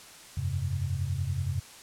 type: chord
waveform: sine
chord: F suspended second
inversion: none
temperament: equal with one note detuned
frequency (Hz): 87.31 / 98 / 133.41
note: F2 / G2 / C3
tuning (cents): 0 / 0 / +34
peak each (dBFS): -32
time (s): 0.37-1.6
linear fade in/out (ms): 5
effects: white hiss -49 dBFS RMS until 1.82 s + low-pass 10000 Hz 12 dB/octave